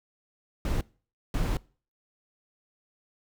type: noise bursts at uneven times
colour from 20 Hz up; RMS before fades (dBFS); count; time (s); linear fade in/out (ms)
brown; -27; 2; 0.65-0.81 / 1.34-1.57; 2
effects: noise-tail reverb RT60 0.4 s tail -23 dB re dry